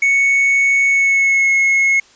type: tone with pitch glide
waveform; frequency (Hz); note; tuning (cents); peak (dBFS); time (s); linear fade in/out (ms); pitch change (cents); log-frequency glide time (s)
triangle; 2217 to 2175; C#7 to C#7; 0 to -33; -9; 0.02-2; 5; -33; 0.87-1.5
effects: white hiss -48 dBFS RMS until 2.15 s + resampled to 16000 Hz